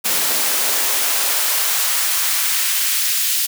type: noise with high-pass filter sweep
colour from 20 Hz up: white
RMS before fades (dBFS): -18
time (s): 0.04-3.47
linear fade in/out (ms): 20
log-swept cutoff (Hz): 230 to 2600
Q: 0.8
effects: none